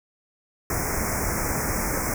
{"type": "band-stop noise", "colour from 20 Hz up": "pink", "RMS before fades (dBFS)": -26, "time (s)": [0.7, 2.14], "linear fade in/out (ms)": 2, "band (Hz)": [2300, 5300], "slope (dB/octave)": 96, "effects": []}